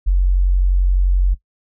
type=tone; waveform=sine; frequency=45.79 Hz; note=F#1; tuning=17 cents flat; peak=-11 dBFS; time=0.06-1.35 s; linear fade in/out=20 ms; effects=noise-tail reverb RT60 0.1 s tail -17 dB re dry